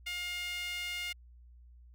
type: tone with high-pass filter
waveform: sawtooth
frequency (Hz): 710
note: F5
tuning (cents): +28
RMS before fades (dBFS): -38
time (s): 0.06-1.13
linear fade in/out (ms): 10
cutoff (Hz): 2400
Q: 7
effects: added 60 Hz sine -53 dBFS peak until 1.94 s